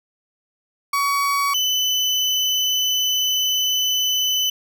35% pulse tone pair in turn, 1128 / 3011 Hz, C#6 / F#7, +30 / +30 cents, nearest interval octave + perfect fourth, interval 1700 cents, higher second, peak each -16 / -16 dBFS, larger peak neither, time 0.93-1.54 / 1.54-4.5 s, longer second, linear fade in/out 5 ms, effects none

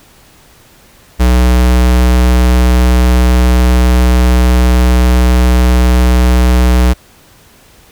square tone, 61.74 Hz, B1, in tune, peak -6 dBFS, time 1.19-6.94 s, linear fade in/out 20 ms, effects pink hiss -43 dBFS RMS until 7.91 s

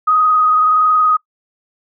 sine tone with frequency modulation, 1252 Hz, D#6, 10 cents sharp, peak -9 dBFS, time 0.07-1.17 s, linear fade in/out 10 ms, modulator 21.4 Hz, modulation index 0.78, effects noise-tail reverb RT60 0.1 s tail -24 dB re dry

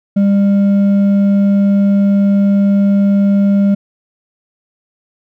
sine tone with hard clipping, 199.5 Hz, G3, 31 cents sharp, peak -9 dBFS, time 0.16-3.75 s, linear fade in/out 10 ms, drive 4 dB, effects none

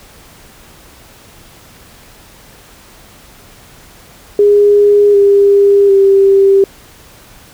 sine tone with pitch steps, 410.1 / 401 / 392 Hz, G#4 / G4 / G4, -22 / +39 / 0 cents, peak -4 dBFS, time 4.39-6.64 s, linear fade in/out 2 ms, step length 750 ms, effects pink hiss -40 dBFS RMS until 7.53 s

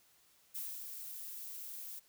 violet noise with ADSR envelope, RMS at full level -41 dBFS, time 0.54-2 s, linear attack 18 ms, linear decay 240 ms, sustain -5 dB, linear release 18 ms, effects white hiss -68 dBFS RMS until 2.08 s

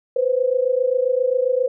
sine tone pair together, 495.8 / 523.3 Hz, B4 / C5, +7 / 0 cents, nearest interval minor second, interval 93 cents, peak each -19 dBFS, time 0.16-1.68 s, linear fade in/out 5 ms, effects none

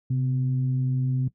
sine tone with frequency modulation, 130.81 Hz, C3, in tune, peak -21 dBFS, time 0.1-1.28 s, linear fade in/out 5 ms, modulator 122 Hz, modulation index 0.49, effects noise-tail reverb RT60 0.1 s tail -17 dB re dry + high-pass 60 Hz 12 dB/octave

